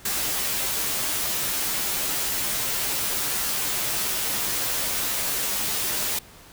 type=noise with comb filter; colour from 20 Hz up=white; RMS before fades=-26 dBFS; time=0.05-6.19 s; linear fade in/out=5 ms; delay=12 ms; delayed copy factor=-0.8; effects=pink hiss -48 dBFS RMS until 6.52 s